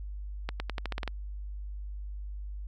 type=accelerating click train; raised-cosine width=0.3 ms; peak=-17 dBFS; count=9; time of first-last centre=0.49-1.077 s; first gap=110 ms; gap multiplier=0.88; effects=added 50 Hz sine -36 dBFS peak until 2.67 s